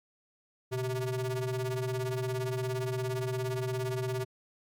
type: ring-modulated tone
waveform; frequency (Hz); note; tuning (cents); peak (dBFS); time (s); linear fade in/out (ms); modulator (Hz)
square; 130.81; C3; 0; -28; 0.71-4.25; 20; 253
effects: MP3 96 kbps